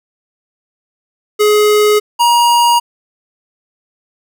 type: tone pair in turn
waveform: square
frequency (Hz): 420.6 / 949.7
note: G#4 / A#5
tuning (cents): +22 / +32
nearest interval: octave + major second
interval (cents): 1410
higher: second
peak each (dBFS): -8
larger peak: neither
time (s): 1.39-2 / 2.19-2.8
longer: neither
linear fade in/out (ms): 20
effects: none